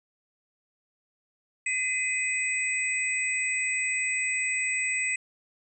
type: tone cluster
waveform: sine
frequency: 2033 / 2515 / 8000 Hz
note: B6 / D#7 / B8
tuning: +50 / +18 / +21 cents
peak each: -29 / -29 / -32 dBFS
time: 1.66-5.16 s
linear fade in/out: 5 ms
effects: none